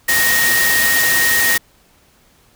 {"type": "tone in noise", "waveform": "sine", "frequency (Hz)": 1864.7, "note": "A#6", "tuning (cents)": 0, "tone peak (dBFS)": -14, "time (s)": [0.08, 1.58], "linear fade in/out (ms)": 10, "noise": "white", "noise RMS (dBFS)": -17, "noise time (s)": [0.08, 1.58], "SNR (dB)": 0, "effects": ["pink hiss -53 dBFS RMS until 2.55 s"]}